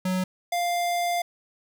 square tone pair in turn, 185 / 698.5 Hz, F#3 / F5, 0 / 0 cents, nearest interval octave + major seventh, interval 2300 cents, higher second, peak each -24 dBFS, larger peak neither, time 0.05-0.24 / 0.52-1.22 s, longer second, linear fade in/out 5 ms, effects none

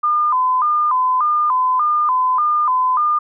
sine tone with vibrato, 1108.7 Hz, C#6, in tune, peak -13 dBFS, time 0.03-3.19 s, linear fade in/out 10 ms, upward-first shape square, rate 1.7 Hz, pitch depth 150 cents each way, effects none

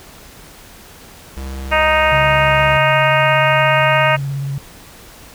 square tone with pitch glide, 66.7 to 67.28 Hz, C2 to C2, +34 to +49 cents, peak -25 dBFS, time 1.37-2.77 s, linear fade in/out 0 ms, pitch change +15 cents, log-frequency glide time 1.71-2.6 s
harmonic tone, 311.1 Hz, D#4, in tune, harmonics 2 / 3 / 4 / 5 / 6 / 7 / 8 / 9, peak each -16 / -18 / -19 / -20 / -21 / -21 / -22 / -23 dBFS, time 1.71-4.17 s, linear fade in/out 20 ms
sine tone with vibrato, 138.59 Hz, C#3, in tune, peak -19 dBFS, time 2.12-4.58 s, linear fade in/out 0 ms, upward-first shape square, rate 17 Hz, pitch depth 23 cents each way
effects pink hiss -40 dBFS RMS until 5.34 s

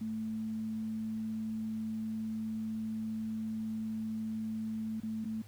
sine tone with dropouts, 220 Hz, A3, in tune, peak -34 dBFS, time 0.01-5.42 s, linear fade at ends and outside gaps 5 ms, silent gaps 5.002-5.032 / 5.245-5.253 s, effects added 105 Hz sine -52 dBFS peak until 5.47 s + pink hiss -61 dBFS RMS until 5.47 s

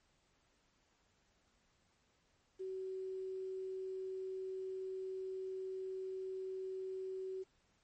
sine tone with quantisation, 378 Hz, F#4, 37 cents sharp, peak -40 dBFS, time 2.59-7.44 s, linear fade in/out 20 ms, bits 11, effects pink hiss -75 dBFS RMS until 7.83 s + MP3 32 kbps

